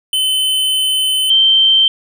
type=tone pair in turn; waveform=square / sine; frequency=3048 / 3123 Hz; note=G7 / G7; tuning=-49 / -7 cents; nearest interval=unison; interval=42 cents; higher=second; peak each=-13 / -7 dBFS; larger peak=second; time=0.13-1.3 / 1.3-1.88 s; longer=first; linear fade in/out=2 ms; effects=none